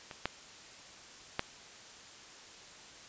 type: clicks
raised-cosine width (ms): 0.3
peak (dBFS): -27 / -15 / -14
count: 3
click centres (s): 0.112 / 0.256 / 1.394
effects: white hiss -52 dBFS RMS until 3.08 s + resampled to 16000 Hz